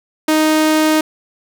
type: tone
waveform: sawtooth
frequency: 311.1 Hz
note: D#4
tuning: in tune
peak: -7 dBFS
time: 0.28-1.01 s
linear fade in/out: 5 ms
effects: none